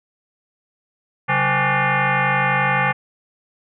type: tone with frequency modulation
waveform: sine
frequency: 466.2 Hz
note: A#4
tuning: in tune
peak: -15 dBFS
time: 1.28-2.93 s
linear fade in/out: 20 ms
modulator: 328 Hz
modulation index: 5.7
effects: none